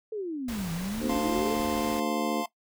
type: exponential two-way sweep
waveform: sine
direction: down then up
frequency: 451.4 to 161.7 to 451.4 Hz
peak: -30 dBFS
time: 0.12-1.55 s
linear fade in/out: 5 ms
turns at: 0.72 s
type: noise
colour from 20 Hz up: pink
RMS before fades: -39 dBFS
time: 0.48-2 s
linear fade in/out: 5 ms
type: harmonic tone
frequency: 74.6 Hz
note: D2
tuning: 28 cents sharp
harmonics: 3 / 4 / 5 / 6 / 7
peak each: -31 / -31 / -35 / -37 / -35 dBFS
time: 0.99-2.45 s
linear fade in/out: 50 ms
type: chord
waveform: square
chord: F major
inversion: none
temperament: equal with one note detuned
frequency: 698.5 / 882.5 / 1046.5 Hz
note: F5 / A5 / C6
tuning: 0 / +5 / 0 cents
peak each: -35 / -39 / -37 dBFS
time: 1.09-2.46 s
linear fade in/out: 5 ms
effects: noise-tail reverb RT60 0.1 s tail -17 dB re dry